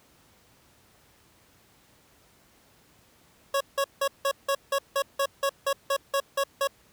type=tone bursts; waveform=25% pulse; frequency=553 Hz; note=C#5; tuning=4 cents flat; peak=-19 dBFS; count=14; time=3.54-6.674 s; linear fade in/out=5 ms; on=66 ms; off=170 ms; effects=pink hiss -60 dBFS RMS until 6.92 s + high-pass 60 Hz 12 dB/octave

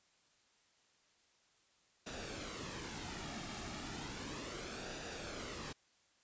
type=noise with flanger; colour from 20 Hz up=pink; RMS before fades=-45 dBFS; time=2.06-5.73 s; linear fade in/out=10 ms; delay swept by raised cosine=0.93 to 2.03 ms; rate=0.34 Hz; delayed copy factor=-0.5; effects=white hiss -72 dBFS RMS until 6.23 s + resampled to 16000 Hz

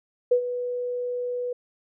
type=tone with ADSR envelope; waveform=sine; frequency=491.7 Hz; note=B4; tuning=8 cents flat; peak=-14 dBFS; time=0.31-1.53 s; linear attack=9 ms; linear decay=86 ms; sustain=-12 dB; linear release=5 ms; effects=none

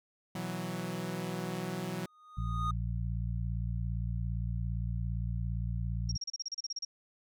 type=chord; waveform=sawtooth; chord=B suspended fourth; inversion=none; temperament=equal; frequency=123.47 / 164.81 / 185 Hz; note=B2 / E3 / F#3; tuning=0 / 0 / 0 cents; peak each=-39 / -35 / -34 dBFS; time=0.35-2.06 s; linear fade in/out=5 ms
type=tone with exponential growth; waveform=triangle; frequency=1237 Hz; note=D#6; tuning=10 cents flat; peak=-28 dBFS; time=1.97-2.71 s; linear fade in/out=5 ms; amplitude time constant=160 ms
type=harmonic tone; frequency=57.5 Hz; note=A#1; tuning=23 cents flat; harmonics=1 / 2 / 3; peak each=-34 / -35 / -41 dBFS; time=2.37-6.17 s; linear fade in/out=10 ms
type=tone bursts; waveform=sine; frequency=5588 Hz; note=F8; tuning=in tune; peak=-34 dBFS; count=13; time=6.09-6.85 s; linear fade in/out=5 ms; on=28 ms; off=33 ms
effects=none

